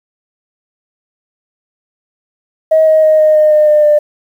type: tone with pitch steps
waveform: sine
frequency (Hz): 634 / 628.5 / 623.1 / 617.7 / 612.4 / 607.1 / 601.9 / 596.7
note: D#5 / D#5 / D#5 / D#5 / D#5 / D#5 / D5 / D5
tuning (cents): +32 / +17 / +2 / -13 / -28 / -43 / +42 / +27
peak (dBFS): -4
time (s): 2.71-3.99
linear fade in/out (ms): 10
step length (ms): 160
effects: tanh soft clip ceiling 0 dBFS + 7-bit